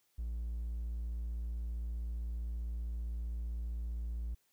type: tone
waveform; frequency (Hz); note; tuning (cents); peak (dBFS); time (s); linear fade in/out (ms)
triangle; 57.7; A#1; -17; -33; 0.18-4.35; 10
effects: tanh soft clip ceiling -29 dBFS + white hiss -75 dBFS RMS until 4.52 s